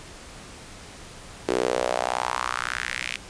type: tone with high-pass filter sweep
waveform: sawtooth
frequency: 61.74 Hz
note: B1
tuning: in tune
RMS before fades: -27 dBFS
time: 1.48-3.17 s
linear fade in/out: 0 ms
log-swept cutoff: 370 to 2500 Hz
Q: 3.2
effects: pink hiss -43 dBFS RMS until 3.29 s + resampled to 22050 Hz